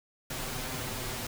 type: noise with comb filter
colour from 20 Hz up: pink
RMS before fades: -36 dBFS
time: 0.3-1.27 s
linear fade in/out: 5 ms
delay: 7.8 ms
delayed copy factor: +0.7
effects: none